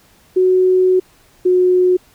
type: tone pair in turn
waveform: sine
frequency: 370 / 364.3 Hz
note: F#4 / F#4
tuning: 0 / -27 cents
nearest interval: unison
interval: 27 cents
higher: first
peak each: -9 dBFS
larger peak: neither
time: 0.36-1 / 1.45-1.97 s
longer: first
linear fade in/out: 10 ms
effects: pink hiss -51 dBFS RMS until 2.14 s